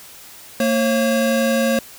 square tone pair together, 227.9 / 542 Hz, A#3 / C#5, -39 / -39 cents, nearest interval octave + minor third, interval 1500 cents, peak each -19 dBFS, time 0.6-1.79 s, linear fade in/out 2 ms, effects white hiss -41 dBFS RMS until 1.98 s

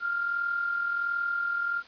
sine tone with amplitude modulation, 1396.9 Hz, F6, in tune, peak -24 dBFS, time 0-1.83 s, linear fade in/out 50 ms, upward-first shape sine, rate 41.4 Hz, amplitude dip 50%, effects white hiss -51 dBFS RMS until 1.87 s + resampled to 11025 Hz

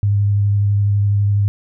sine tone with vibrato, 101.6 Hz, G#2, 38 cents flat, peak -12 dBFS, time 0.03-1.48 s, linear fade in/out 0 ms, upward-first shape square, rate 12 Hz, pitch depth 11 cents each way, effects none

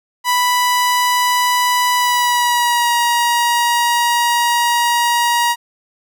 sawtooth tone with pitch glide, 987.8 to 950.3 Hz, B5 to A#5, 0 to +33 cents, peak -9 dBFS, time 0.24-5.56 s, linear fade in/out 50 ms, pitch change -67 cents, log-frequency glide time 1.96-2.94 s, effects none

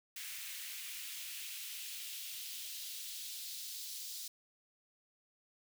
white noise with high-pass filter sweep, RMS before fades -45 dBFS, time 0.16-4.28 s, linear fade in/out 5 ms, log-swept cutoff 2100 to 4300 Hz, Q 1.8, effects none

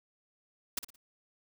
white noise with echo, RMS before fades -32 dBFS, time 0.77-0.79 s, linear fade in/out 5 ms, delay 57 ms, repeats 3, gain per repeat -10 dB, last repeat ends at 0.961 s, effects none

